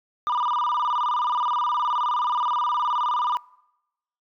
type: tone with vibrato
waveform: sine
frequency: 1085 Hz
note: C#6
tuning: 37 cents flat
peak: -18 dBFS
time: 0.27-3.37 s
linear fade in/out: 0 ms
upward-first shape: square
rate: 19 Hz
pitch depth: 180 cents each way
effects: noise-tail reverb RT60 0.9 s tail -25 dB re dry + tanh soft clip ceiling -20 dBFS